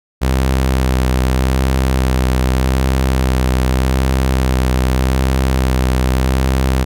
sawtooth tone with vibrato, 64.7 Hz, C2, 19 cents flat, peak -8 dBFS, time 0.21-6.85 s, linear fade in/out 20 ms, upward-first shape sine, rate 0.83 Hz, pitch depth 25 cents each way, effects none

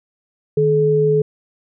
sine tone pair together, 153.33 / 428.2 Hz, D#3 / A4, -25 / -47 cents, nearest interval octave + tritone, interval 1778 cents, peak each -18 / -13 dBFS, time 0.57-1.22 s, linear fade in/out 5 ms, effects none

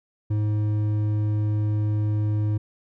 triangle tone with hard clipping, 105.7 Hz, G#2, 31 cents sharp, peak -22 dBFS, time 0.3-2.58 s, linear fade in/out 10 ms, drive 10 dB, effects none

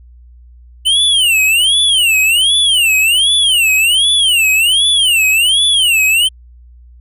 square tone with vibrato, 2960 Hz, F#7, in tune, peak -9 dBFS, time 0.85-6.29 s, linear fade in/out 20 ms, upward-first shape sine, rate 1.3 Hz, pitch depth 270 cents each way, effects added 60 Hz sine -37 dBFS peak until 7 s + resampled to 32000 Hz

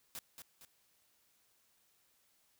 white noise with echo, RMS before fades -45 dBFS, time 0.15-0.19 s, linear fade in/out 0 ms, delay 230 ms, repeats 2, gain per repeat -6 dB, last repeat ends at 0.65 s, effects white hiss -73 dBFS RMS until 2.59 s

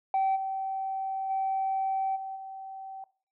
sine tone with level steps, 771 Hz, G5, 29 cents flat, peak -21 / -29 / -25 / -34 / -38 dBFS, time 0.14-3.04 s, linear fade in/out 2 ms, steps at 0.35 / 1.29 / 2.15 / 2.35 s, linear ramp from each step 20 ms, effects noise-tail reverb RT60 0.4 s tail -20 dB re dry + tanh soft clip ceiling -21 dBFS

